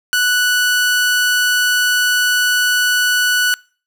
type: tone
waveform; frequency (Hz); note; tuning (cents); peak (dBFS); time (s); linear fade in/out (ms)
sawtooth; 1480; F#6; 0; -9; 0.13-3.54; 0
effects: noise-tail reverb RT60 0.4 s tail -25 dB re dry